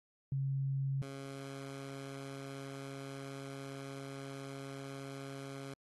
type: tone pair in turn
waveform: sine / 15% pulse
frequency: 136.1 / 137.05 Hz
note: C#3 / C#3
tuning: -31 / -19 cents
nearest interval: unison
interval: 12 cents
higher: second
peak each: -32 / -37 dBFS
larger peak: first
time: 0.32-1.02 / 1.02-5.74 s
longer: second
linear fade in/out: 2 ms
effects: AAC 32 kbps